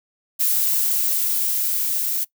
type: noise with level ramp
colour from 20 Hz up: violet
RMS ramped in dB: -19 to -23 dBFS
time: 0.39-2.25 s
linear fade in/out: 20 ms
effects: noise-tail reverb RT60 0.1 s tail -21 dB re dry